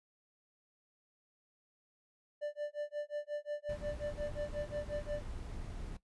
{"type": "tone with tremolo", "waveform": "triangle", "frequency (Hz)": 590, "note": "D5", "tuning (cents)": 8, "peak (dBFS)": -32, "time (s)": [2.41, 5.24], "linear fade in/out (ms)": 20, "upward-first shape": "sine", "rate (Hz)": 5.6, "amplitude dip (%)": 100}
{"type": "noise", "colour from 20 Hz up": "brown", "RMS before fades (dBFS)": -44, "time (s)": [3.69, 5.97], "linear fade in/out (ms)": 5}
{"effects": ["noise-tail reverb RT60 0.1 s tail -17 dB re dry", "resampled to 24000 Hz"]}